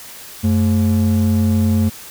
triangle ring-modulated tone, 156 Hz, D#3, 5 cents sharp, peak -7 dBFS, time 0.43-1.9 s, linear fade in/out 20 ms, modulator 63 Hz, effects white hiss -36 dBFS RMS until 2.1 s

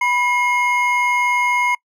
triangle tone pair together, 981.7 / 2146 Hz, B5 / C7, -11 / +43 cents, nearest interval octave + major second, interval 1354 cents, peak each -16 dBFS, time 0.01-1.75 s, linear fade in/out 5 ms, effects noise-tail reverb RT60 0.1 s tail -25 dB re dry

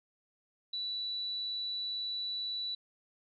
sine tone, 3951 Hz, B7, in tune, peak -34 dBFS, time 0.73-2.75 s, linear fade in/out 5 ms, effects none

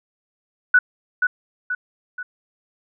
sine tone with echo, 1480 Hz, F#6, in tune, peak -9 dBFS, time 0.74-0.79 s, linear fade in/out 5 ms, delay 480 ms, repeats 3, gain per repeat -6 dB, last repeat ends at 2.23 s, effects none

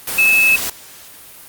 sine tone in noise, 2600 Hz, E7, 24 cents flat, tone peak -9 dBFS, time 0.18-0.56 s, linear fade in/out 5 ms, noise white, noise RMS -22 dBFS, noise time 0.07-0.7 s, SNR +10 dB, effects white hiss -39 dBFS RMS until 1.48 s + Opus 32 kbps

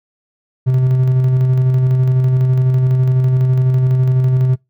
triangle tone with tremolo, 129 Hz, C3, 24 cents flat, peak -7 dBFS, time 0.66-4.56 s, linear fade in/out 20 ms, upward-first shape square, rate 12 Hz, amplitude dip 25%, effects noise-tail reverb RT60 0.2 s tail -24 dB re dry

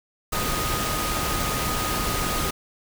sine tone in noise, 1244.5 Hz, D#6, in tune, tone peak -30 dBFS, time 0.32-2.51 s, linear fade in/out 10 ms, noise pink, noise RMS -26 dBFS, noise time 0.32-2.51 s, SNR -7 dB, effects none

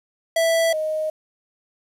square / sine tone pair in turn, 659.3 / 622.6 Hz, E5 / D#5, 0 / +1 cents, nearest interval minor second, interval 99 cents, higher first, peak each -17 / -21 dBFS, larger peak first, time 0.36-0.73 / 0.73-1.1 s, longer neither, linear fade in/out 5 ms, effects resampled to 32000 Hz + 8-bit

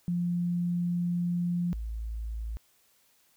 sine tone pair in turn, 174.61 / 55.51 Hz, F3 / A1, 0 / +16 cents, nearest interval octave + minor sixth, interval 1984 cents, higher first, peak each -26 / -32 dBFS, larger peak first, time 0.08-1.73 / 1.73-2.57 s, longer first, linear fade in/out 0 ms, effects white hiss -66 dBFS RMS until 3.36 s

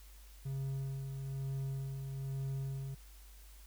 triangle tone with tremolo, 135.5 Hz, C#3, 39 cents flat, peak -33 dBFS, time 0.45-2.95 s, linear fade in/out 10 ms, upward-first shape sine, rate 1.1 Hz, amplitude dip 40%, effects added 50 Hz sine -53 dBFS peak until 3.66 s + white hiss -62 dBFS RMS until 3.66 s

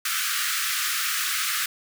pink high-pass noise, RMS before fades -26 dBFS, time 0.05-1.66 s, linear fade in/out 5 ms, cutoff 1200 Hz, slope 96 dB/octave, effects none

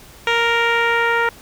10% pulse tone with low-pass filter sweep, 466.2 Hz, A#4, in tune, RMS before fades -17 dBFS, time 0.27-1.29 s, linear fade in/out 2 ms, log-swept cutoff 3400 to 1700 Hz, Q 1.3, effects pink hiss -43 dBFS RMS until 1.41 s

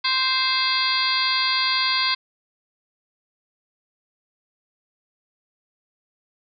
harmonic tone with a mistuned harmonic, 522 Hz, C5, 4 cents flat, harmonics 2 / 3 / 4 / 5 / 6 / 7 / 8 / 9, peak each -26 / -30 / -27 / -30 / -29 / -30 / -25 / -25 dBFS, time 0.04-2.15 s, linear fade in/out 10 ms, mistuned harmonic 6, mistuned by +100 cents, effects none

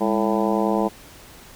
harmonic tone with a mistuned harmonic, 110.6 Hz, A2, 9 cents sharp, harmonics 2 / 3 / 4 / 5 / 6 / 7 / 8 / 9, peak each -23 / -25 / -26 / -27 / -28 / -28 / -29 / -30 dBFS, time 0-0.89 s, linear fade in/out 20 ms, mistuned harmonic 2, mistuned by -120 cents, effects pink hiss -45 dBFS RMS until 1.55 s

